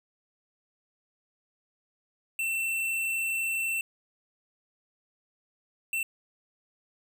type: tone bursts at uneven times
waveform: square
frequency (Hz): 2688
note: E7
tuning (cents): +33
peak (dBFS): -28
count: 2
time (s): 2.39-3.81 / 5.93-6.03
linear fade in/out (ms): 2
effects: none